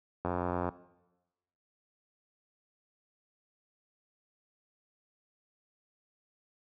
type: click train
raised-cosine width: 1 ms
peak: -18 dBFS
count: 40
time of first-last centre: 0.25-0.69 s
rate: 88.7 Hz
effects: noise-tail reverb RT60 1.0 s tail -18 dB re dry + high-pass 60 Hz 12 dB/octave